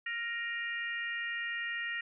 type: harmonic tone with a mistuned harmonic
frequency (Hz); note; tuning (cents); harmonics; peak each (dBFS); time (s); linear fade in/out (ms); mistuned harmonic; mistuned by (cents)
467.6; A#4; +5; 3 / 4 / 5 / 6; -44 / -35 / -44 / -43; 0.06-2.01; 5; 5; +41
effects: none